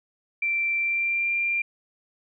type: tone with pitch glide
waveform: sine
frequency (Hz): 2349 to 2382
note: D7 to D7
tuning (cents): 0 to +24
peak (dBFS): -22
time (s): 0.42-1.62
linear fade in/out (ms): 5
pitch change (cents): +24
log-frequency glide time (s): 0.78-1.33
effects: none